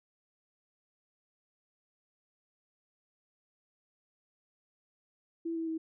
sine tone with pitch steps, 331.8 / 326.9 / 322 Hz, E4 / E4 / E4, +11 / -14 / -41 cents, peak -32 dBFS, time 5.45-5.78 s, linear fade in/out 10 ms, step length 110 ms, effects none

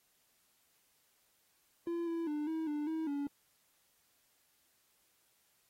triangle tone with pitch steps, 340.1 / 333.5 / 298 / 320.7 / 296.4 / 319.9 / 284.7 Hz, F4 / E4 / D4 / E4 / D4 / D#4 / C#4, -46 / +20 / +25 / -48 / +16 / +48 / +46 cents, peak -32 dBFS, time 1.87-3.27 s, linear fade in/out 2 ms, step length 200 ms, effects white hiss -73 dBFS RMS until 5.69 s + AAC 48 kbps

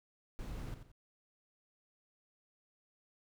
brown noise with echo, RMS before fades -43 dBFS, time 0.39-0.74 s, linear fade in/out 0 ms, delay 88 ms, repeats 2, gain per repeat -9 dB, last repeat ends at 0.916 s, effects none

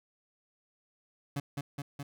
30% pulse tone with echo, 141.5 Hz, C#3, 36 cents sharp, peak -29 dBFS, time 1.36-1.4 s, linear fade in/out 5 ms, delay 210 ms, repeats 3, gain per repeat -2 dB, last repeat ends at 2.03 s, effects none

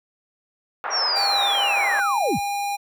pink band-pass noise, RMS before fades -28 dBFS, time 0.84-2 s, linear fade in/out 0 ms, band 650 to 1700 Hz, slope 24 dB/octave
sine linear sweep, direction down, 5730 to 36.41 Hz, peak -20 dBFS, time 0.9-2.4 s, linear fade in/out 50 ms
square tone with pitch glide, 800 to 808.8 Hz, G5 to G#5, +35 to -46 cents, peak -24 dBFS, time 1.15-2.77 s, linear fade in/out 20 ms, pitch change +19 cents, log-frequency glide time 1.28-2.43 s
effects none

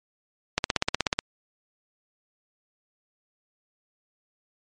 click train, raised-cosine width 0.2 ms, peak -4 dBFS, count 11, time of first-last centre 0.58-1.19 s, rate 16.4 Hz, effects MP3 48 kbps

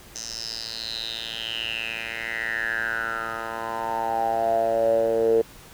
10% pulse tone with band-pass filter sweep, 113.7 Hz, A#2, 43 cents flat, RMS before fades -26 dBFS, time 0.15-5.42 s, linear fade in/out 10 ms, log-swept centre 6000 to 440 Hz, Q 8.2, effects pink hiss -47 dBFS RMS until 5.73 s

